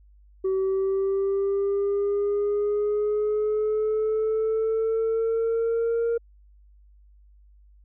sine linear sweep, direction up, 380 to 466.2 Hz, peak -19 dBFS, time 0.44-6.18 s, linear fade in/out 10 ms, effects tanh soft clip ceiling -20 dBFS + added 50 Hz sine -51 dBFS peak until 7.84 s

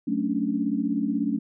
sine chord, D major seventh, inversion first, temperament equal, 185 / 220 / 277.2 / 293.7 Hz, F#3 / A3 / C#4 / D4, 0 / 0 / 0 / 0 cents, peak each -32 / -27 / -27 / -29 dBFS, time 0.07-1.39 s, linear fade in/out 10 ms, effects none

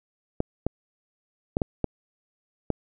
clicks, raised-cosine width 2 ms, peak -10 dBFS, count 6, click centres 0.404 / 0.666 / 1.569 / 1.618 / 1.843 / 2.703 s, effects none

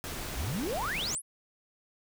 pink noise, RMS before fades -38 dBFS, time 0.04-1.15 s, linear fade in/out 0 ms
sine exponential sweep, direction up, 47.49 to 11650 Hz, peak -31 dBFS, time 0.34-1.22 s, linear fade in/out 50 ms
effects none

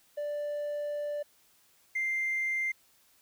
triangle tone pair in turn, 587.3 / 2093 Hz, D5 / C7, 0 / 0 cents, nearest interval octave + minor seventh, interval 2200 cents, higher second, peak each -29 / -25 dBFS, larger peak second, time 0.17-1.23 / 1.95-2.72 s, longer first, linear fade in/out 10 ms, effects tanh soft clip ceiling -25 dBFS + white hiss -65 dBFS RMS until 3.21 s

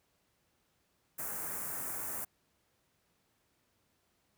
white band-stop noise, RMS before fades -39 dBFS, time 1.18-2.25 s, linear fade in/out 10 ms, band 1800 to 7700 Hz, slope 24 dB/octave, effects pink hiss -75 dBFS RMS until 4.37 s + high-pass 60 Hz 12 dB/octave

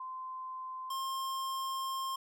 sine / square tone pair in turn, 1035 / 1063.5 Hz, C6 / C6, -19 / +28 cents, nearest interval unison, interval 47 cents, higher second, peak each -39 / -35 dBFS, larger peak second, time 0-0.9 / 0.9-2.16 s, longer second, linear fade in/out 5 ms, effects none

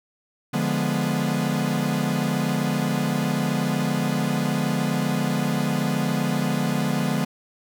45% pulse chord, D diminished seventh, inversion none, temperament equal, 146.83 / 174.61 / 207.7 / 246.9 Hz, D3 / F3 / Ab3 / Cb4, 0 / 0 / 0 / 0 cents, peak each -27 dBFS, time 0.53-7.25 s, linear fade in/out 10 ms, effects none

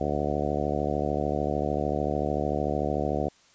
harmonic tone, 73.42 Hz, D2, in tune, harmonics 1 / 2 / 3 / 4 / 5 / 6 / 7 / 8 / 9 / 10, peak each -34 / -34 / -34 / -34 / -34 / -34 / -34 / -34 / -34 / -34 dBFS, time 0-3.29 s, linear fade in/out 10 ms, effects white hiss -59 dBFS RMS until 3.54 s + resampled to 16000 Hz

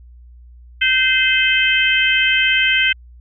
harmonic tone, 517 Hz, C5, 21 cents flat, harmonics 3 / 4 / 5 / 6, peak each -18 / -18 / -18 / -18 dBFS, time 0.81-2.93 s, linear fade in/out 10 ms, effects added 60 Hz sine -39 dBFS peak until 3.2 s

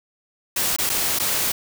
white noise with dropouts, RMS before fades -22 dBFS, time 0.56-1.52 s, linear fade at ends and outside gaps 5 ms, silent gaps 0.764-0.785 / 0.894-0.898 / 1.189-1.197 s, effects none

